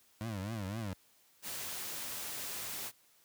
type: tone with vibrato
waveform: 25% pulse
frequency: 104 Hz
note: G#2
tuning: 3 cents sharp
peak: -33 dBFS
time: 0.21-0.93 s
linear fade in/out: 0 ms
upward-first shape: triangle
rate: 3.9 Hz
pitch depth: 220 cents each way
type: noise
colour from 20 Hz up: white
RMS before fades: -41 dBFS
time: 1.42-2.92 s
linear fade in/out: 50 ms
effects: white hiss -67 dBFS RMS until 3.24 s + high-pass 60 Hz 12 dB/octave